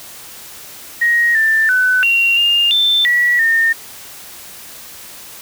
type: tone with pitch steps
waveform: sine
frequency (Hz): 1882 / 1778 / 1505 / 2752 / 2813 / 3549 / 1936 / 1823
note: A#6 / A6 / F#6 / F7 / F7 / A7 / B6 / A#6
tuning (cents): +16 / +18 / +29 / -26 / +12 / +14 / -35 / -39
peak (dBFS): -10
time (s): 1.01-3.73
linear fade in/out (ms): 10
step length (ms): 340
effects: white hiss -35 dBFS RMS until 5.41 s